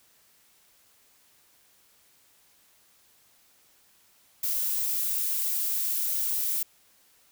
violet noise, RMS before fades -28 dBFS, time 4.43-6.63 s, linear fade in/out 5 ms, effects white hiss -62 dBFS RMS until 7.31 s

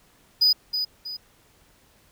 triangle tone with echo, 4965 Hz, D#8, 5 cents flat, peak -14 dBFS, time 0.41-0.53 s, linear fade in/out 10 ms, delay 320 ms, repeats 2, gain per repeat -8 dB, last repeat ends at 1.17 s, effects pink hiss -59 dBFS RMS until 2.11 s

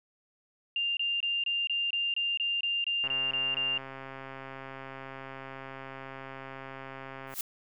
sine tone bursts, 2795 Hz, F7, 1 cent sharp, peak -27 dBFS, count 13, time 0.76-3.778 s, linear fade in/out 2 ms, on 210 ms, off 24 ms
click train, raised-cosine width 0.5 ms, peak -27 dBFS, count 577, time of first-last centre 3.04-7.339 s, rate 134 Hz
blue noise with exponential growth, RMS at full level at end -29 dBFS, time 7.27-7.41 s, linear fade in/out 2 ms, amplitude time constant 30 ms
effects none

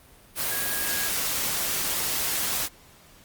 sine tone in noise, 1644 Hz, G#6, 18 cents flat, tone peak -33 dBFS, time 0.48-1.12 s, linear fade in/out 50 ms, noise white, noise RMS -27 dBFS, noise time 0.35-2.69 s, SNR -9 dB, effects pink hiss -53 dBFS RMS until 3.24 s + Opus 32 kbps

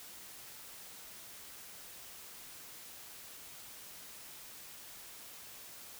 silence, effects white hiss -51 dBFS RMS until 5.99 s

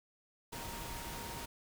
sine tone in noise, 932.3 Hz, A#5, in tune, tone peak -49 dBFS, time 0.52-1.46 s, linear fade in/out 10 ms, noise pink, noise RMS -44 dBFS, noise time 0.52-1.46 s, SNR -8 dB, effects none

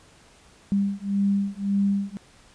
sine beating tone pair, 198.3 / 200.1 Hz, G3 / G3, +20 / +36 cents, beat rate 1.8 Hz, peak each -24 dBFS, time 0.72-2.17 s, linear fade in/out 0 ms, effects pink hiss -54 dBFS RMS until 2.54 s + resampled to 22050 Hz

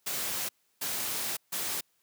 white noise bursts at uneven times, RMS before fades -33 dBFS, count 3, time 0.06-0.49 / 0.81-1.37 / 1.52-1.81 s, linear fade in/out 10 ms, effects white hiss -72 dBFS RMS until 2.02 s + high-pass 100 Hz 12 dB/octave

